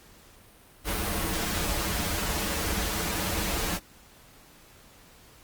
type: noise with comb filter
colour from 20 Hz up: pink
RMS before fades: -29 dBFS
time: 0.84-3.8 s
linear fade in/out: 50 ms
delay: 7.8 ms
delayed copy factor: -0.8
effects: pink hiss -54 dBFS RMS until 5.43 s + Opus 48 kbps